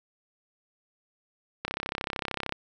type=click train; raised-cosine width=0.3 ms; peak=-14 dBFS; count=30; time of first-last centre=1.65-2.523 s; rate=33.2 Hz; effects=none